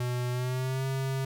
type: tone with pitch glide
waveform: square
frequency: 123.47 to 133.87 Hz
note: B2 to C3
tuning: 0 to +40 cents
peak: -29 dBFS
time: 0-1.25 s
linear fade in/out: 5 ms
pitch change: +140 cents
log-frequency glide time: 0.31-0.86 s
effects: none